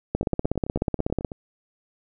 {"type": "two click trains", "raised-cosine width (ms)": 2, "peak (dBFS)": [-20, -9], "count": [11, 19], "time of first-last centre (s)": [[0.23, 1.318], [0.15, 1.248]], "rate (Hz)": [9.19, 16.4], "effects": []}